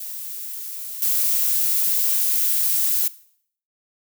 violet noise with level steps, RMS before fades -32 / -20 dBFS, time 0-3.08 s, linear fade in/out 5 ms, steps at 1.02 s, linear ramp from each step 2 ms, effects noise-tail reverb RT60 0.6 s tail -18 dB re dry

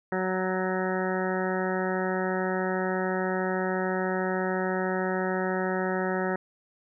harmonic tone, 186.2 Hz, F#3, 11 cents sharp, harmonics 1 / 2 / 3 / 4 / 5 / 7 / 8 / 9 / 10, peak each -31 / -30 / -33 / -35 / -37 / -38 / -39 / -39 / -37 dBFS, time 0.12-6.36 s, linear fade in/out 2 ms, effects none

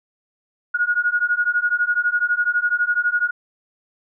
sine beating tone pair, 1438 / 1450 Hz, F#6 / F#6, -50 / -35 cents, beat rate 12 Hz, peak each -20 dBFS, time 0.74-3.31 s, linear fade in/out 10 ms, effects none

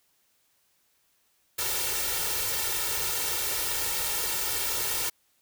white noise with comb filter, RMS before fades -29 dBFS, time 1.58-5.1 s, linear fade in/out 10 ms, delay 2.2 ms, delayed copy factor +0.8, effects white hiss -69 dBFS RMS until 5.41 s

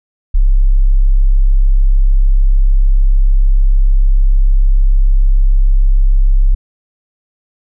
sine tone, 33.35 Hz, C1, 34 cents sharp, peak -5 dBFS, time 0.34-6.55 s, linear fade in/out 10 ms, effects none

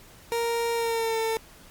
30% pulse tone with pitch glide, 466.2 to 448 Hz, A#4 to A4, 0 to +31 cents, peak -22 dBFS, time 0.32-1.37 s, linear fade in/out 0 ms, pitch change -69 cents, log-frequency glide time 0.74-1.17 s, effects pink hiss -51 dBFS RMS until 1.7 s + Opus 48 kbps

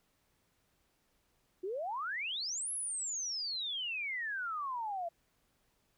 sine exponential two-way sweep, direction up then down, 350.7 to 11175 to 661 Hz, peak -35 dBFS, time 1.63-5.09 s, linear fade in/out 10 ms, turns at 2.72 s, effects pink hiss -75 dBFS RMS until 5.97 s

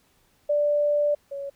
sine tone pair in turn, 587.3 / 558.8 Hz, D5 / C#5, 0 / +14 cents, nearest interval minor second, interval 86 cents, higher first, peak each -19 / -30 dBFS, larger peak first, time 0.49-1.15 / 1.31-1.5 s, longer first, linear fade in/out 10 ms, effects pink hiss -64 dBFS RMS until 1.55 s

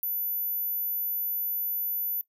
sine tone, 14000 Hz, A9, 10 cents flat, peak -27 dBFS, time 0.03-2.21 s, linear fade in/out 0 ms, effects noise-tail reverb RT60 0.1 s tail -19 dB re dry

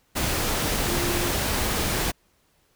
sine tone in noise, 349.2 Hz, F4, in tune, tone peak -29 dBFS, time 0.86-1.31 s, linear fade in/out 20 ms, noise pink, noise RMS -25 dBFS, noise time 0.15-2.12 s, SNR -7 dB, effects pink hiss -65 dBFS RMS until 2.75 s

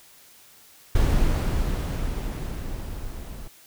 brown noise with level ramp, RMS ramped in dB -19 to -37 dBFS, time 0.95-3.48 s, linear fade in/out 5 ms, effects white hiss -52 dBFS RMS until 3.66 s

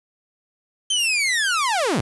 sawtooth linear sweep, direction down, 3136 to 82.41 Hz, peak -15 dBFS, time 0.9-2.01 s, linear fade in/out 5 ms, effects resampled to 24000 Hz + 7-bit

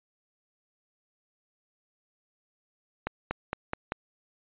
accelerating click train, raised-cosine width 0.5 ms, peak -14 dBFS, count 5, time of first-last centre 3.07-3.921 s, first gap 240 ms, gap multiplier 0.92, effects resampled to 8000 Hz

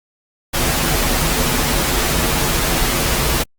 pink noise with comb filter, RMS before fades -17 dBFS, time 0.53-3.44 s, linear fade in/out 20 ms, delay 10 ms, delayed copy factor -0.7, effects Opus 48 kbps

